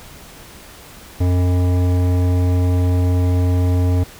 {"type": "tone with hard clipping", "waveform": "triangle", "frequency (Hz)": 90, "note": "F#2", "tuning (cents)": -47, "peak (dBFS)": -15, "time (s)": [1.2, 4.04], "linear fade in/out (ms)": 10, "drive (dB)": 18, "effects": ["pink hiss -40 dBFS RMS until 4.19 s"]}